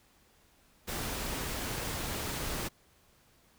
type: noise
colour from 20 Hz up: pink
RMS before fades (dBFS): -36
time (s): 0.87-2.69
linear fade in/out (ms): 20
effects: pink hiss -65 dBFS RMS until 3.58 s